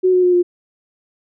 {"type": "tone with pitch steps", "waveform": "sine", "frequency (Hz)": [370, 364.5, 359.1, 353.7], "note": ["F#4", "F#4", "F4", "F4"], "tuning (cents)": [0, -26, 48, 22], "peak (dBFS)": -10, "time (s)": [0.03, 0.43], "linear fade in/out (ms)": 20, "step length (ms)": 100, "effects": []}